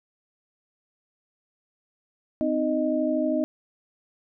sine tone cluster, 257.9 / 310.6 / 620 Hz, C4 / D#4 / D#5, -25 / -3 / -6 cents, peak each -26 dBFS, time 2.41-3.44 s, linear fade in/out 0 ms, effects none

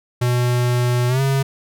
square tone with pitch glide, 122.7 to 136.14 Hz, B2 to C#3, -11 to -31 cents, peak -16 dBFS, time 0.21-1.43 s, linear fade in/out 10 ms, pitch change +180 cents, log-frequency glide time 1.08-1.21 s, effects none

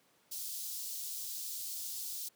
white high-pass noise, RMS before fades -41 dBFS, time 0.31-2.29 s, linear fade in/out 10 ms, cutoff 4000 Hz, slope 24 dB/octave, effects pink hiss -69 dBFS RMS until 2.35 s + high-pass 200 Hz 12 dB/octave

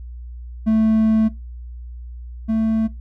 triangle tone pair in turn, 219.9 / 221.7 Hz, A3 / A3, -1 / +13 cents, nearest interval unison, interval 14 cents, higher second, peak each -11 / -14 dBFS, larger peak first, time 0.66-1.29 / 2.48-2.88 s, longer first, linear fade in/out 20 ms, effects noise-tail reverb RT60 0.2 s tail -20 dB re dry + added 60 Hz sine -31 dBFS peak until 3 s

